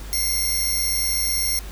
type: tone pair together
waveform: 5% pulse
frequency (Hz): 2110 / 5562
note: C7 / F8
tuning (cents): +14 / -8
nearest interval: octave + perfect fourth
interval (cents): 1678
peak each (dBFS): -16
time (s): 0.13-1.59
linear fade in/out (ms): 0
effects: added 50 Hz sine -32 dBFS peak until 1.71 s + pink hiss -41 dBFS RMS until 1.71 s